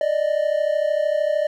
triangle tone pair together, 587.3 / 620.5 Hz, D5 / D#5, 0 / -5 cents, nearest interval minor second, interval 95 cents, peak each -19 dBFS, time 0.01-1.47 s, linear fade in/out 2 ms, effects none

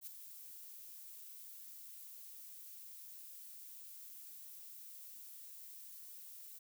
violet noise with ADSR envelope, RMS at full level -45 dBFS, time 0.01-6.59 s, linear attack 62 ms, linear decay 4 ms, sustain -8 dB, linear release 11 ms, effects none

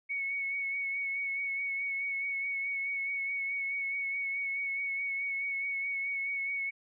sine tone with vibrato, 2217 Hz, C#7, in tune, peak -31 dBFS, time 0.09-6.71 s, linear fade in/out 20 ms, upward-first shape sine, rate 4.7 Hz, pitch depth 23 cents each way, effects none

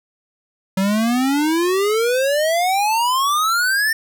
square exponential sweep, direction up, 187.6 to 1816 Hz, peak -16 dBFS, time 0.77-3.93 s, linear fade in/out 5 ms, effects none

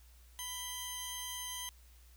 15% pulse tone pair together, 992 / 3149 Hz, B5 / G7, +7 / +7 cents, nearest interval octave + minor sixth, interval 2000 cents, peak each -39 / -34 dBFS, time 0.39-1.69 s, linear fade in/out 0 ms, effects added 60 Hz sine -57 dBFS peak until 2.16 s + white hiss -66 dBFS RMS until 2.16 s

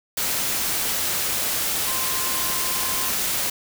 sine tone in noise, 1046.5 Hz, C6, in tune, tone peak -33 dBFS, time 1.87-3.1 s, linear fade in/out 5 ms, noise white, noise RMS -24 dBFS, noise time 0.17-3.5 s, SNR -12 dB, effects none

